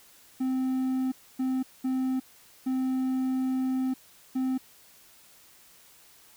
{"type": "tone bursts at uneven times", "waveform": "triangle", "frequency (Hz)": 259.9, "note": "C4", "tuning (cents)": -11, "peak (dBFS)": -23, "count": 5, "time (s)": [[0.4, 1.12], [1.39, 1.63], [1.84, 2.2], [2.66, 3.94], [4.35, 4.58]], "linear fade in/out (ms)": 10, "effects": ["white hiss -56 dBFS RMS until 6.36 s"]}